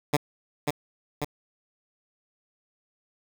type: tone with echo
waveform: 10% pulse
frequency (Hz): 146.83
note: D3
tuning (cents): 0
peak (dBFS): -11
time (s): 0.13-0.17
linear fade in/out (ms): 10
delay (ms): 540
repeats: 2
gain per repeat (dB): -4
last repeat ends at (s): 1.25
effects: 7-bit